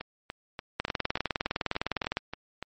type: two click trains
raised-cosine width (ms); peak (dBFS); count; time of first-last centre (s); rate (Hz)
0.3; -11 / -19; 28 / 10; 0.8-2.171 / 0.01-2.626; 19.7 / 3.44
effects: MP3 32 kbps